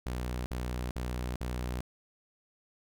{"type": "tone bursts", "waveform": "sawtooth", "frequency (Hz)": 61.6, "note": "B1", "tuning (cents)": -4, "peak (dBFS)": -29, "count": 4, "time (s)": [0.06, 1.807], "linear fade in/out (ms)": 0, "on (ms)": 400, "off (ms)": 49, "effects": []}